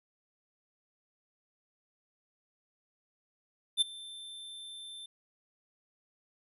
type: tone with ADSR envelope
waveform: square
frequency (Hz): 3555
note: A7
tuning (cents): +17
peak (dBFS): -22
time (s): 3.77-5.06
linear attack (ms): 43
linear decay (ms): 15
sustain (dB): -22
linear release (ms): 5
effects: resampled to 32000 Hz